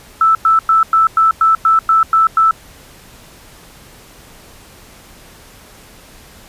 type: tone bursts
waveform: sine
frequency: 1318.5 Hz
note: E6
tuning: in tune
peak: -7 dBFS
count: 10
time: 0.21-2.51 s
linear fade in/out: 2 ms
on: 140 ms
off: 100 ms
effects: pink hiss -41 dBFS RMS until 6.48 s + resampled to 32000 Hz